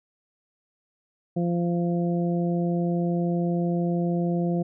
harmonic tone, 172.9 Hz, F3, 17 cents flat, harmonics 1 / 2 / 3 / 4, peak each -23 / -29 / -33 / -35 dBFS, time 1.36-4.63 s, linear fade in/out 10 ms, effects none

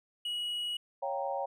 triangle tone, 2912 Hz, F#7, 28 cents flat, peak -31 dBFS, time 0.25-0.77 s, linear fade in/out 5 ms
sine chord, G half-diminished seventh, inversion second, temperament equal, 554.4 / 698.5 / 784 / 932.3 Hz, Db5 / F5 / G5 / Bb5, 0 / 0 / 0 / 0 cents, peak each -35 / -40 / -36 / -39 dBFS, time 1.02-1.46 s, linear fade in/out 10 ms
effects none

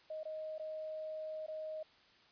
sine tone with dropouts, 625 Hz, D#5, 8 cents sharp, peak -40 dBFS, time 0.1-1.83 s, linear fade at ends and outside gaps 5 ms, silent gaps 0.233-0.253 / 0.582-0.595 / 1.464-1.481 s, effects white hiss -65 dBFS RMS until 2.31 s + resampled to 11025 Hz

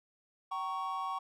triangle chord, G diminished, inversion none, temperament equal with one note detuned, 768.3 / 932.3 / 1108.7 Hz, G5 / Bb5 / Db6, -35 / 0 / 0 cents, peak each -38 / -40 / -34 dBFS, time 0.51-1.19 s, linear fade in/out 10 ms, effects none

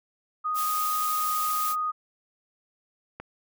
sine tone, 1242 Hz, D#6, 3 cents flat, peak -25 dBFS, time 0.44-1.92 s, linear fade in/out 20 ms
blue noise, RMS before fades -32 dBFS, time 0.54-1.76 s, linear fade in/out 50 ms
click, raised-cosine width 0.5 ms, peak -22 dBFS, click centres 3.2 s
effects none

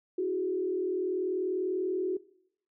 sine tone with frequency modulation, 370 Hz, F#4, in tune, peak -27 dBFS, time 0.18-2.17 s, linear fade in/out 5 ms, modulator 40.4 Hz, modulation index 0.71, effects noise-tail reverb RT60 0.7 s tail -21 dB re dry

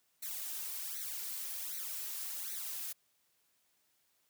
blue noise with flanger, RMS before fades -41 dBFS, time 0.22-2.93 s, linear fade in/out 10 ms, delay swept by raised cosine 0.49 to 3.29 ms, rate 1.3 Hz, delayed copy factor +0.95, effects white hiss -75 dBFS RMS until 4.29 s + high-pass 60 Hz 12 dB/octave

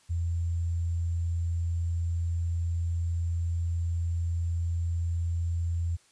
sine tone with sample-and-hold, 84.6 Hz, E2, 45 cents sharp, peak -26 dBFS, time 0.09-5.97 s, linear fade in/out 20 ms, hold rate 7350 Hz, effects white hiss -62 dBFS RMS until 6.11 s + resampled to 22050 Hz

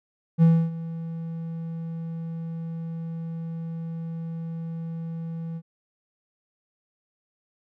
triangle tone with ADSR envelope, 164.81 Hz, E3, in tune, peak -10 dBFS, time 0.38-5.62 s, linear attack 43 ms, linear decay 280 ms, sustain -18 dB, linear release 55 ms, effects none

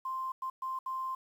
sine tone bursts at uneven times, 1046.5 Hz, C6, in tune, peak -33 dBFS, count 4, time 0.05-0.32 / 0.42-0.5 / 0.62-0.79 / 0.86-1.15 s, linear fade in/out 5 ms, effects 10-bit

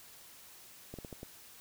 slowing click train, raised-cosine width 2 ms, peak -30 dBFS, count 5, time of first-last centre 0.94-1.231 s, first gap 47 ms, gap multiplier 1.3, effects white hiss -55 dBFS RMS until 1.6 s

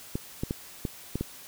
clicks, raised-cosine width 3 ms, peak -16 dBFS, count 6, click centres 0.155 / 0.435 / 0.509 / 0.852 / 1.156 / 1.21 s, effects white hiss -47 dBFS RMS until 1.47 s

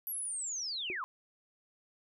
sine linear sweep, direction down, 11840 to 974 Hz, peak -35 dBFS, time 0.07-1.04 s, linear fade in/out 0 ms
sine tone with exponential decay, 370 Hz, F#4, in tune, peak -35 dBFS, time 0.9-0.98 s, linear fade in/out 0 ms, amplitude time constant 17 ms
effects none

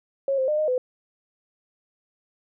sine tone with pitch steps, 547 / 524 / 605 / 616 / 505 Hz, C#5 / C5 / D#5 / D#5 / B4, -23 / +2 / -49 / -17 / +39 cents, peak -20 dBFS, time 0.28-0.78 s, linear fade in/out 2 ms, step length 100 ms, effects none

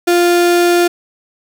35% pulse tone, 349.2 Hz, F4, in tune, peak -7 dBFS, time 0.07-0.88 s, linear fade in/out 10 ms, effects none

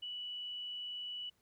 sine tone, 2954 Hz, F#7, 3 cents flat, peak -40 dBFS, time 0.02-1.3 s, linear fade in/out 10 ms, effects pink hiss -75 dBFS RMS until 1.41 s

